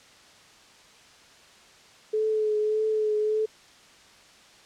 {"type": "tone with vibrato", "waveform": "sine", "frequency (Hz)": 429.9, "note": "A4", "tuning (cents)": -40, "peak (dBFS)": -22, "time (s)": [2.13, 3.46], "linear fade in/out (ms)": 10, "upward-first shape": "triangle", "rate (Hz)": 1.7, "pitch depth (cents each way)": 27, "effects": ["white hiss -53 dBFS RMS until 4.65 s", "low-pass 6000 Hz 12 dB/octave"]}